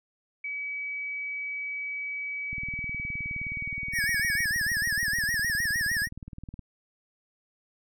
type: tone with pitch glide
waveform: sine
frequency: 2280 to 2245 Hz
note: C#7 to C#7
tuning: +48 to +21 cents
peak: -31 dBFS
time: 0.44-4.45 s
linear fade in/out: 5 ms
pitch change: -27 cents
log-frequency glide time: 3.16-3.98 s
type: click train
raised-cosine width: 5 ms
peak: -28 dBFS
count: 79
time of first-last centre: 2.53-6.592 s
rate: 19.2 Hz
type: tone with vibrato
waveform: square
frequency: 1769 Hz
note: A6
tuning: 9 cents sharp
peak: -26 dBFS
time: 3.92-6.09 s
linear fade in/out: 50 ms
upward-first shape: sine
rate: 6.6 Hz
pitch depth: 130 cents each way
effects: none